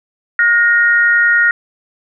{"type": "tone pair together", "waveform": "sine", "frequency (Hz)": [1433.7, 1864.7], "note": ["F6", "A#6"], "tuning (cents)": [45, 0], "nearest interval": "perfect fourth", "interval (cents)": 455, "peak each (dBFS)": -11, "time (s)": [0.39, 1.51], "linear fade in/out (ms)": 2, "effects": []}